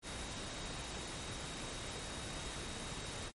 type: tone in noise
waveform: sine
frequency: 3779 Hz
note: A#7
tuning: 23 cents sharp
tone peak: -53 dBFS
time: 0.02-3.32 s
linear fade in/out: 50 ms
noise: pink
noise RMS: -44 dBFS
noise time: 0.02-3.32 s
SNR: -12 dB
effects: MP3 48 kbps